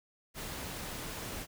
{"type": "noise", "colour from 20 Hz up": "pink", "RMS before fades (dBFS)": -41, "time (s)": [0.34, 1.47], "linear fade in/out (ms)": 50, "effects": []}